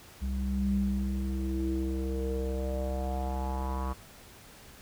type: tone with low-pass filter sweep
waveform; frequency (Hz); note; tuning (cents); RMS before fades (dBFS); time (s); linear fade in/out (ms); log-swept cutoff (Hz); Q
square; 65.6; C2; +5; -31; 0.21-3.94; 20; 150 to 1100; 5.8
effects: pink hiss -52 dBFS RMS until 4.81 s